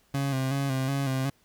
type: tone with vibrato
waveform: 30% pulse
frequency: 135.3 Hz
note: C#3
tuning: 42 cents flat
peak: -23 dBFS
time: 0.14-1.3 s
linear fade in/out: 5 ms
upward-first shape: square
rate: 2.7 Hz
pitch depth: 43 cents each way
effects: pink hiss -65 dBFS RMS until 1.44 s